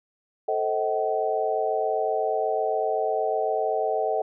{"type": "chord", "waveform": "sine", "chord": "A diminished seventh", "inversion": "none", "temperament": "just", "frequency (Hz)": [440, 528, 633.6, 760.3], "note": ["A4", "C5", "Eb5", "Gb5"], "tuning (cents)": [0, 16, 31, 47], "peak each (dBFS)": [-27, -32, -27, -27], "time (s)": [0.48, 4.22], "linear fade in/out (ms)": 5, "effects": []}